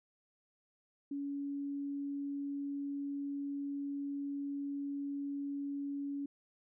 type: tone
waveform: sine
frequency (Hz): 282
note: C#4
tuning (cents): +30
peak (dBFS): -36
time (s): 1.11-6.26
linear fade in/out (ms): 5
effects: none